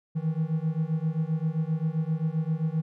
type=beating tone pair; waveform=triangle; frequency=155.56 / 163.16 Hz; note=D#3 / E3; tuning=0 / -17 cents; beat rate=7.6 Hz; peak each=-26 dBFS; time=0.15-2.82 s; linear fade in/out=20 ms; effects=none